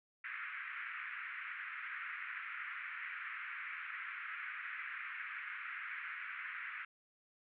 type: band-pass noise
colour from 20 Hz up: white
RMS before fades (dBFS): -45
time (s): 0.24-6.85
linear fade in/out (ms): 5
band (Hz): 1300 to 2300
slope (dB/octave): 48
effects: none